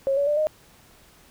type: tone with pitch steps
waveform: sine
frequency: 544 / 567.1 / 591.2 / 616.3 Hz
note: C#5 / C#5 / D5 / D#5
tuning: -33 / +39 / +11 / -17 cents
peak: -19 dBFS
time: 0.07-0.47 s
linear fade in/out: 0 ms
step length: 100 ms
effects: pink hiss -54 dBFS RMS until 1.3 s